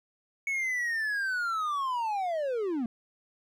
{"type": "linear sweep", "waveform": "triangle", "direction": "down", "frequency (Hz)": [2223, 221.2], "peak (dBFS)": -26, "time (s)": [0.47, 2.86], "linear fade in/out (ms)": 2, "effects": []}